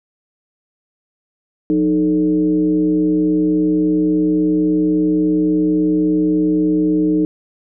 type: tone with frequency modulation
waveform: sine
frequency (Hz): 308.2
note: D#4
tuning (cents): -16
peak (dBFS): -12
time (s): 1.7-7.25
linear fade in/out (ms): 0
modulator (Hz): 130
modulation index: 0.67
effects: none